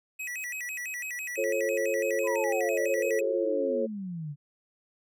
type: tone with vibrato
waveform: square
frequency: 2225 Hz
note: C#7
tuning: 6 cents sharp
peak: -34 dBFS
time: 0.19-3.21 s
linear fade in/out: 10 ms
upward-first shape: square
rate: 6 Hz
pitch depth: 230 cents each way
type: noise with exponential growth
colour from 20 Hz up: violet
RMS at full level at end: -45 dBFS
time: 0.34-0.44 s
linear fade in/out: 1 ms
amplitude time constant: 21 ms
type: chord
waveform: sine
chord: F augmented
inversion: none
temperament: equal with one note detuned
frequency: 349.2 / 440 / 543 Hz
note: F4 / A4 / C#5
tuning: 0 / 0 / -36 cents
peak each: -34 / -30 / -28 dBFS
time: 1.37-3.87 s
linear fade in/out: 20 ms
type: exponential sweep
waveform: sine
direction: down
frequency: 1046.5 to 140 Hz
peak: -33 dBFS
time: 2.23-4.36 s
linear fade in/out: 50 ms
effects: none